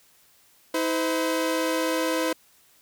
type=tone pair together; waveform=sawtooth; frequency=321.3 / 510 Hz; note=E4 / C5; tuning=-44 / -44 cents; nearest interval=minor sixth; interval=800 cents; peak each=-22 dBFS; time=0.74-2.33 s; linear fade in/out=5 ms; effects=white hiss -59 dBFS RMS until 2.81 s